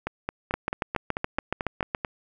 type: two click trains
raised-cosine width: 0.5 ms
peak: -13 / -10 dBFS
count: 10 / 11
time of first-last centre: 0.07-2.048 / 0.54-1.948 s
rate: 4.55 / 7.1 Hz
effects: none